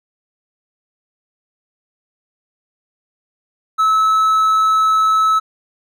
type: tone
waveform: triangle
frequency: 1299 Hz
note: E6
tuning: 26 cents flat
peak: -9 dBFS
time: 3.78-5.4 s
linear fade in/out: 20 ms
effects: none